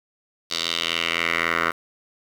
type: tone with band-pass filter sweep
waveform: 10% pulse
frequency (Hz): 83.8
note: E2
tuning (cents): +29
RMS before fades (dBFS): -24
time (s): 0.5-1.72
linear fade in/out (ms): 20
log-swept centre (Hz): 4300 to 1500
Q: 2.6
effects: 7-bit